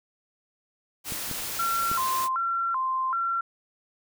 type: noise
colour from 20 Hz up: white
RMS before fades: -33 dBFS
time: 1.04-2.29 s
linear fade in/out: 50 ms
type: clicks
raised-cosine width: 3 ms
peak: -23 dBFS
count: 3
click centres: 1.122 / 1.313 / 1.915 s
type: tone with vibrato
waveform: sine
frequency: 1193 Hz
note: D6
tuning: 27 cents sharp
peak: -24 dBFS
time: 1.59-3.41 s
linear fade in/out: 5 ms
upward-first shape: square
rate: 1.3 Hz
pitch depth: 230 cents each way
effects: none